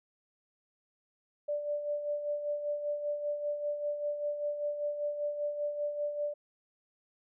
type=tone with tremolo; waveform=sine; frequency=587.3 Hz; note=D5; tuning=in tune; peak=-29 dBFS; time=1.48-6.34 s; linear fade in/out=10 ms; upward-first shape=sine; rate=5.1 Hz; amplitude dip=55%; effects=none